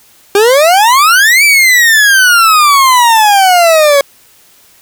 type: exponential two-way sweep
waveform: 40% pulse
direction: up then down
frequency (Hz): 392 to 2349 to 552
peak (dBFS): -3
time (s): 0.35-4.01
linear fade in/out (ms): 2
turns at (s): 1.44
effects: white hiss -44 dBFS RMS until 4.81 s